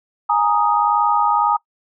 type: chord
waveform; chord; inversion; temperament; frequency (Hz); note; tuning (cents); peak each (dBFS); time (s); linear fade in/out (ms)
sine; Ab suspended second; none; equal; 830.6 / 932.3 / 1244.5; Ab5 / Bb5 / Eb6; 0 / 0 / 0; -18; 0.29-1.57; 10
effects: noise-tail reverb RT60 0.1 s tail -23 dB re dry